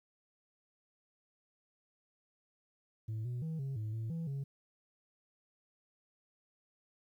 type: tone with pitch steps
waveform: sine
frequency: 110 / 122.7 / 160.5 / 135.7 / 108.1 / 112.1 / 165.2 / 138.2 Hz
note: A2 / B2 / E3 / C#3 / A2 / A2 / E3 / C#3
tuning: 0 / -11 / -46 / -36 / -30 / +33 / +4 / -5 cents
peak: -33 dBFS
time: 3.08-4.44 s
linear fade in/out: 10 ms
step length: 170 ms
effects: tanh soft clip ceiling -35 dBFS + 12-bit